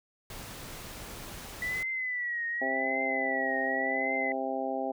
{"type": "noise", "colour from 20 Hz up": "pink", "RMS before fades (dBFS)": -43, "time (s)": [0.3, 1.83], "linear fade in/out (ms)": 2}
{"type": "tone with vibrato", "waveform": "sine", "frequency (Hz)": 1967, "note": "B6", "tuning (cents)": -7, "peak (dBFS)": -30, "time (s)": [1.62, 4.32], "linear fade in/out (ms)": 2, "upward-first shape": "triangle", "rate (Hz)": 0.89, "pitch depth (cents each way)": 100}
{"type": "harmonic tone", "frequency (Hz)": 132.7, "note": "C3", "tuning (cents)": 25, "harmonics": [2, 3, 4, 5, 6], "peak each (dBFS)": [-36, -39, -36, -35, -35], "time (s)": [2.61, 4.92], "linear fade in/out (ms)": 10}
{"effects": []}